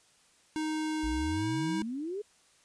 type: tone with pitch glide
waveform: square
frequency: 311.1 to 319.1 Hz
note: D#4 to D#4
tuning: 0 to +44 cents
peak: -31 dBFS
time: 0.56-1.82 s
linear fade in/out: 0 ms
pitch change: +44 cents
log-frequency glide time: 1.3-1.46 s
type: exponential sweep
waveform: sine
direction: up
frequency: 51.91 to 431.7 Hz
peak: -33 dBFS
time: 1.03-2.22 s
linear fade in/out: 10 ms
effects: white hiss -64 dBFS RMS until 2.64 s + resampled to 22050 Hz